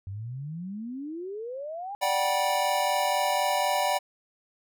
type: exponential sweep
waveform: sine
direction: up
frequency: 93.3 to 830.6 Hz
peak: -33 dBFS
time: 0.07-1.95 s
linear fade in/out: 0 ms
type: chord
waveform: square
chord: G major seventh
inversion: second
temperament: equal with one note detuned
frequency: 587.3 / 740 / 784 / 968 Hz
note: D5 / F#5 / G5 / B5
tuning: 0 / 0 / 0 / -35 cents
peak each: -30 dBFS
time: 2.01-3.99 s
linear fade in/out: 20 ms
effects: none